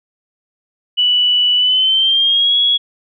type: tone with pitch glide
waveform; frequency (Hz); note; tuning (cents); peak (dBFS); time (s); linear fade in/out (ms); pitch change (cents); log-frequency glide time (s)
sine; 2960 to 3342; F#7 to G#7; 0 to +10; -10; 0.97-2.78; 20; +210; 1.56-2.56
effects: none